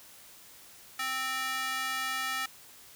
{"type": "tone with high-pass filter", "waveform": "square", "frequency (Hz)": 261.6, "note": "C4", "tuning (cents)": 0, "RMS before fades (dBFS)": -33, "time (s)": [0.99, 2.46], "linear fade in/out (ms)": 5, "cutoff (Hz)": 1500, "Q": 1.6, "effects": ["white hiss -53 dBFS RMS until 2.95 s"]}